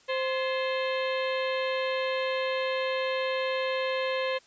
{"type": "harmonic tone with a mistuned harmonic", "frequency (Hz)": 523.3, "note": "C5", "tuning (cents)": 0, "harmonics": [1, 2, 3, 4, 5, 6, 7, 8], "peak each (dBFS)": [-28, -35, -38, -38, -38, -40, -44, -44], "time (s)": [0.08, 4.39], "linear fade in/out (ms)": 20, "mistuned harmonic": 3, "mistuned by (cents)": 140, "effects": ["white hiss -59 dBFS RMS until 4.46 s", "resampled to 16000 Hz"]}